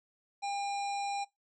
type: harmonic tone with a mistuned harmonic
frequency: 803 Hz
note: G5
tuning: 41 cents sharp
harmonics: 1 / 3 / 5 / 7 / 9 / 10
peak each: -33 / -43 / -47 / -50 / -52 / -53 dBFS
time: 0.42-1.25 s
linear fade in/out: 20 ms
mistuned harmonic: 7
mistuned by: -20 cents
effects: noise-tail reverb RT60 0.2 s tail -24 dB re dry